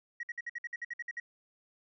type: tone bursts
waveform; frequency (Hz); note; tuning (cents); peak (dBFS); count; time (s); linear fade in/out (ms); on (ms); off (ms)
sine; 1903; A#6; +35; -34; 12; 0.2-1.2; 5; 32; 56
effects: tanh soft clip ceiling -32 dBFS